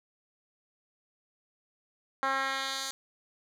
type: tone with band-pass filter sweep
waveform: 10% pulse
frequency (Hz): 268.9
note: C4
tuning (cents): +47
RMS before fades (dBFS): -32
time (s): 2.23-2.91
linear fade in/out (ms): 0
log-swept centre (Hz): 1200 to 6100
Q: 1.2
effects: none